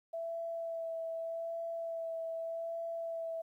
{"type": "tone with vibrato", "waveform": "sine", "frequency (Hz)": 662, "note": "E5", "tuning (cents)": 7, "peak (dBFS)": -36, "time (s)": [0.13, 3.42], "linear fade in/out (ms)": 10, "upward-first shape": "sine", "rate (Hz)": 0.83, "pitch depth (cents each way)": 15, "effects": ["12-bit"]}